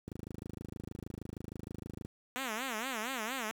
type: click train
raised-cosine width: 3 ms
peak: -28 dBFS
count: 53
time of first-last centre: 0.08-2.05 s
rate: 26.4 Hz
type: tone with vibrato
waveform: 5% pulse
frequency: 240 Hz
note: B3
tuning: 49 cents flat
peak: -24 dBFS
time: 2.36-3.51 s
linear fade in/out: 0 ms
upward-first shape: sine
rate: 4.3 Hz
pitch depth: 210 cents each way
effects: high-pass 60 Hz 12 dB/octave + 9-bit